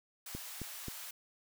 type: high-pass noise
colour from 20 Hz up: white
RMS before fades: -46 dBFS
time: 0.26-1.11 s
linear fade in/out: 5 ms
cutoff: 640 Hz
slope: 24 dB/octave
type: click train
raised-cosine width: 3 ms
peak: -28 dBFS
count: 3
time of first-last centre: 0.35-0.883 s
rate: 3.75 Hz
effects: none